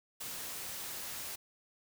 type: noise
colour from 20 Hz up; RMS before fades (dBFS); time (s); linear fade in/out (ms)
white; -42; 0.2-1.36; 10
effects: none